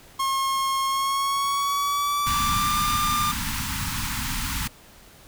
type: tone with pitch glide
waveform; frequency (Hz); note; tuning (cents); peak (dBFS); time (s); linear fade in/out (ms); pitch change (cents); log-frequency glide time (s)
45% pulse; 1078 to 1196.1; C#6 to D6; -49 to +31; -22; 0.19-3.32; 10; +180; 0.85-2.82
type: band-stop noise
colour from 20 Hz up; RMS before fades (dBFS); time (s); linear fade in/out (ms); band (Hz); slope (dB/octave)
pink; -28; 2.26-4.68; 10; 280 to 850; 96
effects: pink hiss -50 dBFS RMS until 5.27 s